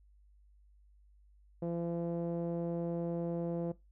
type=tone with low-pass filter; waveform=sawtooth; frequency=170 Hz; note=F3; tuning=46 cents flat; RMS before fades=-36 dBFS; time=1.62-3.72 s; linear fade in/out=5 ms; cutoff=530 Hz; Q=2.2; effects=noise-tail reverb RT60 0.2 s tail -19 dB re dry + added 50 Hz sine -60 dBFS peak until 3.91 s